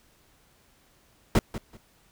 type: noise with echo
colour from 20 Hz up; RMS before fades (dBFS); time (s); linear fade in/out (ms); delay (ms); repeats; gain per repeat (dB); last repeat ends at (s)
brown; -19; 1.35-1.39; 2; 190; 2; -14; 1.77
effects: pink hiss -62 dBFS RMS until 2.11 s